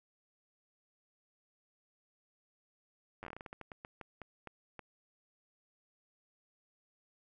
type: slowing click train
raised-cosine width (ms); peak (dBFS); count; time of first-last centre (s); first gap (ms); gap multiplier
0.5; -30; 18; 3.23-4.793; 9; 1.25
effects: none